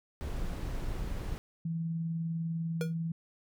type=noise; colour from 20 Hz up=brown; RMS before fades=-35 dBFS; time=0.21-1.38 s; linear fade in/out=0 ms
type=tone with tremolo; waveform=sine; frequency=164.81 Hz; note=E3; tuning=in tune; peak=-30 dBFS; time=1.65-3.12 s; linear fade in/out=5 ms; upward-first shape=sine; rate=20 Hz; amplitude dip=25%
type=tone with exponential decay; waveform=square; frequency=478 Hz; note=A#4; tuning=43 cents sharp; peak=-30 dBFS; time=2.81-2.94 s; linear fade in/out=1 ms; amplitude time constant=27 ms
effects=none